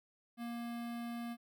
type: tone with notch filter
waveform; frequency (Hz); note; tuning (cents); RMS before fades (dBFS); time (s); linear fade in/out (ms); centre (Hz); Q
square; 235.8; A#3; +20; -42; 0.37-1.37; 50; 6600; 1.1
effects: none